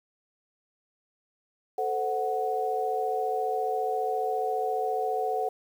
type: chord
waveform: sine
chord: F# diminished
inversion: first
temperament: equal with one note detuned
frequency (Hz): 440 / 514.6 / 740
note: A4 / C5 / F#5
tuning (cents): 0 / -29 / 0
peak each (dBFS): -30 / -34 / -28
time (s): 1.78-5.49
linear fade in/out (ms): 5
effects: 9-bit